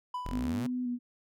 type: tone with exponential decay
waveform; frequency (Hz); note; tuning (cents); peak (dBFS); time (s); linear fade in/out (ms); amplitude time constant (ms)
triangle; 994; B5; +11; -29; 0.14-0.7; 5; 120
type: exponential sweep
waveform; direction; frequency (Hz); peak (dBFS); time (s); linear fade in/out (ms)
sawtooth; up; 36.13 to 142.6; -31; 0.25-0.67; 10
type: tone with vibrato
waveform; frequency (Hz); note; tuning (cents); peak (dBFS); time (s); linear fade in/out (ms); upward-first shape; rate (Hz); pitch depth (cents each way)
sine; 246.9; B3; 0; -30; 0.3-0.99; 50; square; 2.7; 21
effects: none